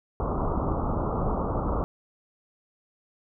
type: low-pass noise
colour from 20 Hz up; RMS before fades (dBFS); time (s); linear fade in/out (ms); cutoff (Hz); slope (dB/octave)
pink; -27; 0.2-1.84; 0; 1300; 96
effects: none